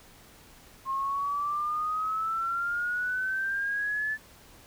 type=exponential sweep; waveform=sine; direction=up; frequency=1065 to 1750 Hz; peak=-27 dBFS; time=0.85-4.18 s; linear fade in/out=50 ms; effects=pink hiss -54 dBFS RMS until 4.66 s